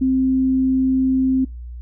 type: tone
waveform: sine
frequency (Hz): 261.6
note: C4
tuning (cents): 0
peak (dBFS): -14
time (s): 0.01-1.45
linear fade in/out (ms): 10
effects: noise-tail reverb RT60 0.2 s tail -24 dB re dry + added 60 Hz sine -30 dBFS peak until 1.81 s